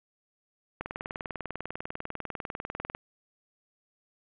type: click train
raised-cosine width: 0.5 ms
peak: -19 dBFS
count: 44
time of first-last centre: 0.81-2.949 s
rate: 20.1 Hz
effects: resampled to 8000 Hz + 9-bit